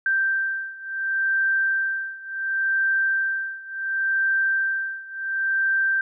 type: beating tone pair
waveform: sine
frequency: 1568 / 1568.7 Hz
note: G6 / G6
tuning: 0 / +1 cents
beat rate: 0.7 Hz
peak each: -23 / -25 dBFS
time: 0.06-6.01 s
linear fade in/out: 2 ms
effects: none